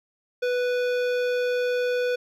sine tone with hard clipping, 493.9 Hz, B4, in tune, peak -24 dBFS, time 0.42-2.16 s, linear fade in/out 10 ms, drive 15 dB, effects none

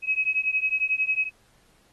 sine beating tone pair, 2545 / 2556 Hz, D#7 / D#7, +39 / +46 cents, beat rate 11 Hz, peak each -25 dBFS, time 0.02-1.3 s, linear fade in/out 50 ms, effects pink hiss -62 dBFS RMS until 1.92 s + AAC 32 kbps

